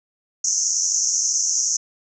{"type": "band-pass noise", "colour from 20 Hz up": "pink", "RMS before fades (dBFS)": -21, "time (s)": [0.44, 1.77], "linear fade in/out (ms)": 5, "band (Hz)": [5700, 6800], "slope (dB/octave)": 96, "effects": []}